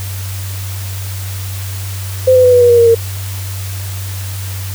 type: tone with pitch steps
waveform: sine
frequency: 515 / 506.7 / 498.6 / 490.6 / 482.7 / 475 / 467.4 / 459.9 Hz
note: C5 / B4 / B4 / B4 / B4 / A#4 / A#4 / A#4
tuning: -28 / +44 / +16 / -12 / -40 / +33 / +5 / -23 cents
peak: -4 dBFS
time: 2.27-2.95 s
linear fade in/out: 10 ms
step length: 85 ms
effects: added 96 Hz sine -20 dBFS peak until 4.74 s + white hiss -29 dBFS RMS until 4.74 s